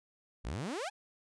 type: exponential sweep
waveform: sawtooth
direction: up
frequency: 46.25 to 880 Hz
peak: -32 dBFS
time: 0.44-0.9 s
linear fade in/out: 20 ms
effects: resampled to 22050 Hz